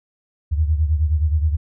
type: beating tone pair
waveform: sine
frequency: 75.6 / 85.1 Hz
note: D#2 / F2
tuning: -49 / -44 cents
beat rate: 9.5 Hz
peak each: -16 / -22 dBFS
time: 0.51-1.57 s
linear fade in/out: 20 ms
effects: none